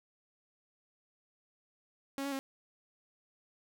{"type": "tone with pitch steps", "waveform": "sawtooth", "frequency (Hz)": [274.7, 279.7, 270.2], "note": ["C#4", "C#4", "C#4"], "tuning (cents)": [-16, 16, -44], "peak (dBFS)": -31, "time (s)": [2.18, 2.39], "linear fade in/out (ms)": 0, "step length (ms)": 70, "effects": []}